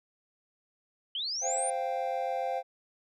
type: linear sweep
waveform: sine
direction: up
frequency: 2960 to 9397 Hz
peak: -31 dBFS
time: 1.15-1.7 s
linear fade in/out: 2 ms
type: chord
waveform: triangle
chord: C suspended fourth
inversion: none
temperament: just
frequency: 523.3 / 697.7 / 784.9 Hz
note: C5 / F5 / G5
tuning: 0 / -2 / +2 cents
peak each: -32 dBFS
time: 1.41-2.63 s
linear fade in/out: 50 ms
effects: none